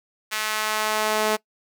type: tone with high-pass filter sweep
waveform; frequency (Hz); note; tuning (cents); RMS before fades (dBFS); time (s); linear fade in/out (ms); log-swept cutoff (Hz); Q
sawtooth; 215.3; A3; -37; -24; 0.31-1.37; 20; 1700 to 470; 1
effects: noise-tail reverb RT60 0.1 s tail -22 dB re dry